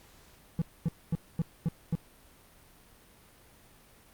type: tone bursts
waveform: triangle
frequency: 164.81 Hz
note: E3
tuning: in tune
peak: -23 dBFS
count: 6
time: 0.59-1.952 s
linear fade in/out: 0 ms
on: 27 ms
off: 240 ms
effects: pink hiss -58 dBFS RMS until 4.13 s + Opus 48 kbps